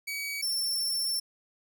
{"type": "tone pair in turn", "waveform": "sawtooth", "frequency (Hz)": [2269, 5407], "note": ["C#7", "E8"], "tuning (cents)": [40, 43], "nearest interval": "octave + minor third", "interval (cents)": 1503, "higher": "second", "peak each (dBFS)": [-29, -25], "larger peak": "second", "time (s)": [[0.07, 0.42], [0.42, 1.2]], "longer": "second", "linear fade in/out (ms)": 10, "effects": []}